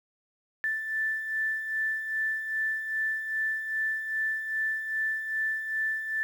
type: beating tone pair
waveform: sine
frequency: 1760 / 1762.5 Hz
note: A6 / A6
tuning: 0 / +2 cents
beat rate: 2.5 Hz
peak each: -36 / -28 dBFS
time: 0.64-6.23 s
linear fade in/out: 0 ms
effects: 9-bit